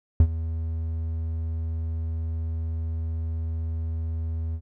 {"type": "tone with ADSR envelope", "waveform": "triangle", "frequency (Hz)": 81.1, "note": "E2", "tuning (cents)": -28, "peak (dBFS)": -8, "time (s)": [0.2, 4.61], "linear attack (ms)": 3, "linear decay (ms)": 63, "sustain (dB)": -16, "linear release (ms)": 65, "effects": []}